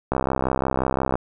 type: click train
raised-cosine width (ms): 1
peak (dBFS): -7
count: 69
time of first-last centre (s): 0.12-1.155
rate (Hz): 65.7
effects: none